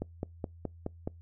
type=click train; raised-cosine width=2 ms; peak=-20 dBFS; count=6; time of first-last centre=0.02-1.075 s; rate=4.74 Hz; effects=noise-tail reverb RT60 0.2 s tail -26 dB re dry + added 84 Hz sine -49 dBFS peak until 1.21 s